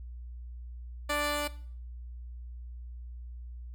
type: tone pair together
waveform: 10% pulse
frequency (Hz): 293.7 / 586.8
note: D4 / D5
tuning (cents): 0 / -2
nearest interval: octave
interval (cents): 1198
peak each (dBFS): -25 / -24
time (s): 1.09-1.48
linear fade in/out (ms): 10
effects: noise-tail reverb RT60 0.5 s tail -17 dB re dry + added 60 Hz sine -40 dBFS peak until 3.74 s